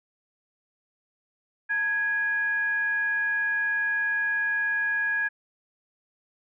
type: tone with frequency modulation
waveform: sine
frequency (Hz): 1661.2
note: G#6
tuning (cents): 0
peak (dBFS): -23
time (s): 1.69-5.29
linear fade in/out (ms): 20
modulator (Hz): 757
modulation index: 0.27
effects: none